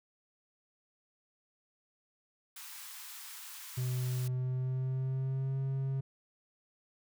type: high-pass noise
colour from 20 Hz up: white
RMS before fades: -47 dBFS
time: 2.56-4.28 s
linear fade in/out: 5 ms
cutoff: 870 Hz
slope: 48 dB/octave
type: tone with pitch glide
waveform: triangle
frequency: 126.4 to 134.69 Hz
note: B2 to C#3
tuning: +41 to -49 cents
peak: -29 dBFS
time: 3.77-6.01 s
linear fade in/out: 10 ms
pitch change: +110 cents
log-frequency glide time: 4.22-5.58 s
effects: none